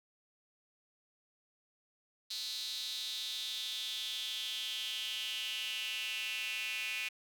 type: tone with high-pass filter sweep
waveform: square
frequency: 116.9 Hz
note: A#2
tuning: 5 cents sharp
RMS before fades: -39 dBFS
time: 2.3-7.09 s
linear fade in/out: 10 ms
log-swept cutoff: 4100 to 2500 Hz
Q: 6.3
effects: none

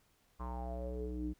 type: tone with low-pass filter sweep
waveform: square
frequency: 61.7 Hz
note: B1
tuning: 1 cent flat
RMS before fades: -40 dBFS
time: 0.39-1.34 s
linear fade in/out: 20 ms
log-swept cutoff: 1100 to 270 Hz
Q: 7.6
effects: pink hiss -72 dBFS RMS until 1.39 s

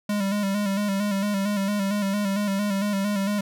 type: tone with vibrato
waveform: square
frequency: 201 Hz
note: G3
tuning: 44 cents sharp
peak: -23 dBFS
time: 0.09-3.41 s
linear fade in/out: 5 ms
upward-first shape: square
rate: 4.4 Hz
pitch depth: 48 cents each way
effects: none

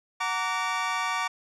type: chord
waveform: 25% pulse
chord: Gb augmented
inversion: none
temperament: just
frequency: 740 / 925 / 1156.2 Hz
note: Gb5 / Bb5 / D6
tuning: 0 / -14 / -27 cents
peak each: -30 / -27 / -25 dBFS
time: 0.2-1.28 s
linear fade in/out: 10 ms
effects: low-pass 6000 Hz 12 dB/octave

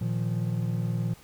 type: chord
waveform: triangle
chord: Bb suspended fourth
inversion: none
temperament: equal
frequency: 116.54 / 155.56 / 174.61 Hz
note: Bb2 / Eb3 / F3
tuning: 0 / 0 / 0 cents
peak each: -26 / -31 / -29 dBFS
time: 0.01-1.14 s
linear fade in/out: 5 ms
effects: pink hiss -53 dBFS RMS until 1.23 s

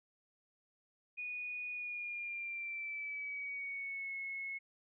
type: tone with pitch glide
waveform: sine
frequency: 2466 to 2184 Hz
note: D#7 to C#7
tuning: -16 to -26 cents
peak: -39 dBFS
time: 1.17-4.59 s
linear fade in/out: 20 ms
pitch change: -210 cents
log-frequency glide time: 1.72-4.14 s
effects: none

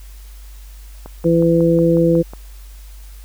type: click train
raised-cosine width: 1 ms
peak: -19 dBFS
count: 8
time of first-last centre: 1.06-2.335 s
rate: 5.49 Hz
type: harmonic tone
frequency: 167.3 Hz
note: E3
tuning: 26 cents sharp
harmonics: 1 / 2 / 3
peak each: -15 / -15 / -15 dBFS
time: 1.24-2.23 s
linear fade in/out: 20 ms
effects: added 49 Hz sine -34 dBFS peak until 3.24 s + white hiss -48 dBFS RMS until 3.24 s

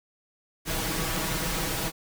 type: noise with comb filter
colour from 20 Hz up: pink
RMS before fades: -29 dBFS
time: 0.65-1.92 s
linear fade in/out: 50 ms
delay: 6.2 ms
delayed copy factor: +0.7
effects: none

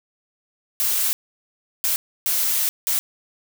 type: noise bursts at uneven times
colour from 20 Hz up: blue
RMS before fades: -21 dBFS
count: 4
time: 0.8-1.13 / 1.84-1.96 / 2.26-2.69 / 2.87-2.99 s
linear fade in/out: 0 ms
effects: none

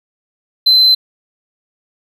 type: tone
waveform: triangle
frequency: 4066 Hz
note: B7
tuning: 50 cents sharp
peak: -4 dBFS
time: 0.66-0.95 s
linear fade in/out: 10 ms
effects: tanh soft clip ceiling -1 dBFS

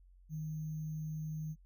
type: tone with sample-and-hold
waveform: sine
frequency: 155.56 Hz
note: D#3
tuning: in tune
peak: -37 dBFS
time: 0.29-1.56 s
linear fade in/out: 50 ms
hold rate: 6300 Hz
effects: noise-tail reverb RT60 0.1 s tail -25 dB re dry + added 45 Hz sine -58 dBFS peak until 1.65 s

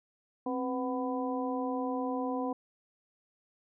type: harmonic tone with a mistuned harmonic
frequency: 249.5 Hz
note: B3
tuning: 18 cents sharp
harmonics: 1 / 2 / 3 / 4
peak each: -33 / -36 / -38 / -39 dBFS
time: 0.46-2.53 s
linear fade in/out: 5 ms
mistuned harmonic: 1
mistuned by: +91 cents
effects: none

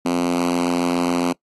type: tone with high-pass filter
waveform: 5% pulse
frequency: 87.31 Hz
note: F2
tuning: in tune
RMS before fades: -20 dBFS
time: 0.05-1.33 s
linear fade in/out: 10 ms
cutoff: 230 Hz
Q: 7.9
effects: noise-tail reverb RT60 0.1 s tail -23 dB re dry + AAC 32 kbps

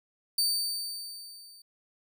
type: tone with level ramp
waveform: sawtooth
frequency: 4595 Hz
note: D8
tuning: 39 cents flat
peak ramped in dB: -20 to -48 dBFS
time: 0.38-1.62 s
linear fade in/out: 5 ms
effects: none

